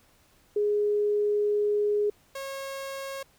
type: tone pair in turn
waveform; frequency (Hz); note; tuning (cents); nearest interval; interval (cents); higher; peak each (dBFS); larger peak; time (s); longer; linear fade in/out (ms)
sine / sawtooth; 415.3 / 544.5; G#4 / C#5; 0 / -31; perfect fourth; 469; second; -22 / -30; first; 0.56-2.1 / 2.35-3.23; first; 5
effects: pink hiss -62 dBFS RMS until 3.38 s